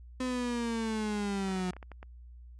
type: linear sweep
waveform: 35% pulse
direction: down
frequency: 256.8 to 180 Hz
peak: -29 dBFS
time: 0.2-1.71 s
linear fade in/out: 5 ms
type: clicks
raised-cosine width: 0.5 ms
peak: -31 dBFS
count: 10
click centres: 1.485 / 1.516 / 1.563 / 1.596 / 1.685 / 1.734 / 1.766 / 1.828 / 1.917 / 2.029 s
effects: added 60 Hz sine -47 dBFS peak until 2.59 s + resampled to 22050 Hz